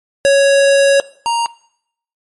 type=tone pair in turn; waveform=square; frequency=555 / 933.4 Hz; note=C#5 / A#5; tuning=+2 / +2 cents; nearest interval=major sixth; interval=900 cents; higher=second; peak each=-8 / -14 dBFS; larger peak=first; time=0.25-1 / 1.26-1.46 s; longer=first; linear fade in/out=0 ms; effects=noise-tail reverb RT60 0.7 s tail -21 dB re dry + MP3 48 kbps